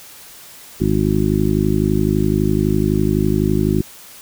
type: harmonic tone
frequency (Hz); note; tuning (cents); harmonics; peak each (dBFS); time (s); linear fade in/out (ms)
51.91; G#1; 0; 1 / 2 / 3 / 4 / 5 / 6 / 7; -23 / -22 / -20 / -20 / -25 / -21 / -21; 0.8-3.82; 10
effects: white hiss -40 dBFS RMS until 4.21 s